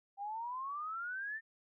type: exponential sweep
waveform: sine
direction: up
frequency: 784 to 1817 Hz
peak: -38 dBFS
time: 0.17-1.41 s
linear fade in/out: 50 ms
effects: none